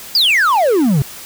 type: exponential sweep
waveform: triangle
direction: down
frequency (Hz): 5040 to 125.8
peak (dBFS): -8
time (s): 0.15-1.02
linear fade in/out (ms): 2
effects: white hiss -33 dBFS RMS until 1.25 s